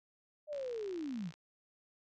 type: linear sweep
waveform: sine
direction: down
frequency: 616 to 146.83 Hz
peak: -37 dBFS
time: 0.47-1.32 s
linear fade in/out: 50 ms
type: click train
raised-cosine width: 0.2 ms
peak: -37 dBFS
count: 50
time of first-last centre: 0.53-1.34 s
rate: 60.5 Hz
effects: none